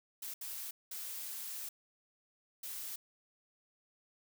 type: noise bursts at uneven times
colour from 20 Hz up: blue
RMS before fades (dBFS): -43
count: 4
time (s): 0.22-0.34 / 0.41-0.71 / 0.91-1.69 / 2.63-2.96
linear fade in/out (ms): 5
effects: none